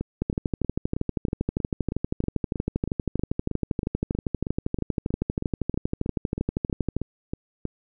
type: two click trains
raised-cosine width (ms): 3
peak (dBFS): -15 / -11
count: 25 / 86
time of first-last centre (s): 0.01-7.653 / 0.22-6.966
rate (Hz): 3.14 / 12.6
effects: none